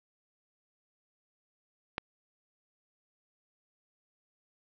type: click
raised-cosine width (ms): 0.3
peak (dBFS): -15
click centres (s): 1.981
effects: low-pass 5000 Hz 12 dB/octave